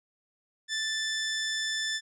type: tone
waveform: 15% pulse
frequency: 1760 Hz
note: A6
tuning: in tune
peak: -22 dBFS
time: 0.68-2.01 s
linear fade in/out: 50 ms
effects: low-pass 8000 Hz 12 dB/octave